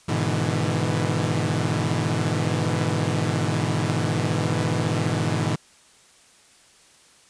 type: chord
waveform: sawtooth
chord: E dominant seventh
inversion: first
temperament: equal with one note detuned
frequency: 103.83 / 123.47 / 150.18 / 164.81 Hz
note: G#2 / B2 / D3 / E3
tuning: 0 / 0 / +39 / 0 cents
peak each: -23 dBFS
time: 0.08-5.56 s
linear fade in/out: 10 ms
effects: white hiss -54 dBFS RMS until 7.29 s + resampled to 22050 Hz